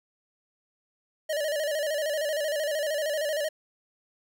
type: tone with vibrato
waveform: square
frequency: 602 Hz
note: D5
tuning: 43 cents sharp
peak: -27 dBFS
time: 1.29-3.49 s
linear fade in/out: 10 ms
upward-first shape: square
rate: 13 Hz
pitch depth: 71 cents each way
effects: none